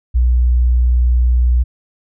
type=tone; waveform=sine; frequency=61 Hz; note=B1; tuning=21 cents flat; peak=-9 dBFS; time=0.14-1.64 s; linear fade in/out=20 ms; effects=none